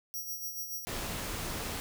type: tone with tremolo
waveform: 15% pulse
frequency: 5700 Hz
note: F8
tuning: 34 cents sharp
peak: -29 dBFS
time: 0.14-0.85 s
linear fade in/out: 0 ms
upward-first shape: sine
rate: 7 Hz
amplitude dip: 55%
type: noise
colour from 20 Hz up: pink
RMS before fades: -37 dBFS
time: 0.87-1.8 s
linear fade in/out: 0 ms
effects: none